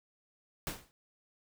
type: noise with exponential decay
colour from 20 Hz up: pink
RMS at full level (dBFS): -34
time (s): 0.67-0.91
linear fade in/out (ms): 0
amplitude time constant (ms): 52
effects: none